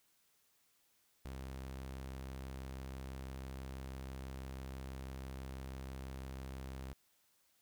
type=tone; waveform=sawtooth; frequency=66.1 Hz; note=C2; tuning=18 cents sharp; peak=-40 dBFS; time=1.25-6.93 s; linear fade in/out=0 ms; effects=white hiss -74 dBFS RMS until 7.61 s